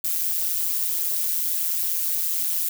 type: noise with amplitude modulation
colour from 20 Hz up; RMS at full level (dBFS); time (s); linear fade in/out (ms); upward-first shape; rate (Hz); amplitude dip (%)
violet; -21; 0.04-2.69; 5; sine; 168; 75
effects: none